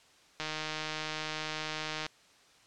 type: click train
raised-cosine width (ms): 0.2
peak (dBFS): -18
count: 259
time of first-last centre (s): 0.4-2.065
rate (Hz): 155
effects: white hiss -61 dBFS RMS until 2.66 s + low-pass 6000 Hz 12 dB/octave